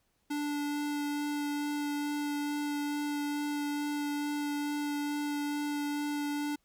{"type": "tone with vibrato", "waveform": "square", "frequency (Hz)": 292, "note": "D4", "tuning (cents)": -10, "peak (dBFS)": -32, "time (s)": [0.3, 6.56], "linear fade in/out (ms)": 10, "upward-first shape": "sine", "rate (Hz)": 2.3, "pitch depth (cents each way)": 8, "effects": ["pink hiss -75 dBFS RMS until 6.64 s"]}